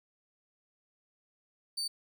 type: tone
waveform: 35% pulse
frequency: 4574 Hz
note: D8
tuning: 47 cents flat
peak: -31 dBFS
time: 1.77-1.88 s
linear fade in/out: 10 ms
effects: none